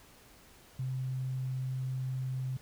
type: tone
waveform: sine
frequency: 130 Hz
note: C3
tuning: 11 cents flat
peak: -32 dBFS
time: 0.79-2.57 s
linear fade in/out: 5 ms
effects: pink hiss -58 dBFS RMS until 2.61 s